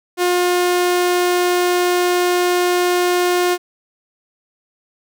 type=tone; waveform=sawtooth; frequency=356.6 Hz; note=F4; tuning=36 cents sharp; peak=-10 dBFS; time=0.17-3.58 s; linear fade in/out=50 ms; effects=none